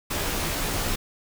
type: noise with comb filter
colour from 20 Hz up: pink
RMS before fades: -27 dBFS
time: 0.1-0.96 s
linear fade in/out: 10 ms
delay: 16 ms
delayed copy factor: -0.6
effects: none